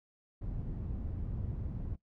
white low-pass noise, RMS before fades -38 dBFS, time 0.41-1.96 s, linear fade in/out 10 ms, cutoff 110 Hz, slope 12 dB/octave, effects noise-tail reverb RT60 0.1 s tail -17 dB re dry

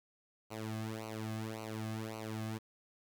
sawtooth tone with flanger, 110 Hz, A2, in tune, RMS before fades -41 dBFS, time 0.5-2.59 s, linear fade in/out 20 ms, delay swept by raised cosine 0.57 to 2.17 ms, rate 1.8 Hz, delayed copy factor -0.95, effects 11-bit

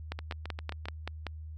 two click trains, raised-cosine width 0.3 ms, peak -19 / -23 dBFS, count 7 / 6, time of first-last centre 0.12-1.267 / 0.19-0.856 s, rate 5.23 / 7.51 Hz, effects added 78 Hz sine -40 dBFS peak until 1.57 s

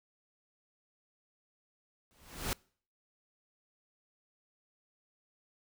pink noise with exponential growth, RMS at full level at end -31 dBFS, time 2.11-2.53 s, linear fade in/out 0 ms, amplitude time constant 91 ms, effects noise-tail reverb RT60 0.5 s tail -26 dB re dry

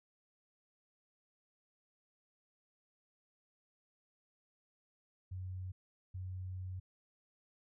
sine tone bursts at uneven times, 92.5 Hz, F#2, in tune, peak -40 dBFS, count 2, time 5.31-5.72 / 6.14-6.8 s, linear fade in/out 10 ms, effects none

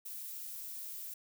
violet noise with ADSR envelope, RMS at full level -41 dBFS, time 0.05-1.14 s, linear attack 14 ms, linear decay 4 ms, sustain -3 dB, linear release 3 ms, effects none

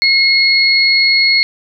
sine tone pair together, 2162 / 4329 Hz, C#7 / C#8, -44 / -42 cents, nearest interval octave, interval 1202 cents, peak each -11 dBFS, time 0.02-1.43 s, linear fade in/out 0 ms, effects none

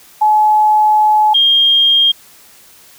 sine tone pair in turn, 853 / 3220 Hz, G#5 / G7, +46 / +46 cents, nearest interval octave + major seventh, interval 2300 cents, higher second, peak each -7 dBFS, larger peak neither, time 0.21-1.34 / 1.34-2.12 s, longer first, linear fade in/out 10 ms, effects white hiss -43 dBFS RMS until 2.98 s

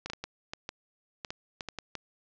clicks, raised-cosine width 0.2 ms, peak -19 dBFS, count 12, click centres 0.06 / 0.1 / 0.134 / 0.24 / 0.535 / 0.691 / 1.248 / 1.305 / 1.608 / 1.687 / 1.787 / 1.953 s, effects resampled to 16000 Hz + 9-bit

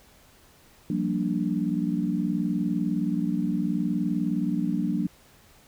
sine chord, G minor seventh, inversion third, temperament equal with one note detuned, 174.61 / 193.86 / 233.1 / 293.7 Hz, F3 / G3 / Bb3 / D4, 0 / -19 / 0 / 0 cents, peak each -29 dBFS, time 0.9-5.07 s, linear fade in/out 2 ms, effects pink hiss -56 dBFS RMS until 5.67 s

